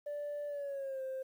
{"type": "tone with pitch glide", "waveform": "sine", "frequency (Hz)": [584, 526.3], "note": ["D5", "C5"], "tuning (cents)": [-10, 10], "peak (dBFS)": -35, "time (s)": [0.06, 1.23], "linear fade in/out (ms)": 10, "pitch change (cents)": -180, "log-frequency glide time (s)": [0.47, 1.02], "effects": ["tanh soft clip ceiling -35 dBFS", "11-bit"]}